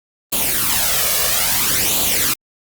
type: noise with flanger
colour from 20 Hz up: white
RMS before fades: -17 dBFS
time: 0.32-2.34 s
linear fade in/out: 10 ms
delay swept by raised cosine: 0.27 to 1.77 ms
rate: 0.6 Hz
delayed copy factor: +0.65
effects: Opus 32 kbps